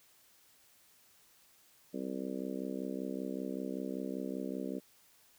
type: harmonic tone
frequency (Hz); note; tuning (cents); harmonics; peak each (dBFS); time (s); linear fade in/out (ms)
65.2; C2; -5; 3 / 4 / 5 / 6 / 7 / 8 / 9; -42 / -40 / -43 / -46 / -45 / -50 / -48; 1.93-4.8; 20
effects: white hiss -65 dBFS RMS until 5.38 s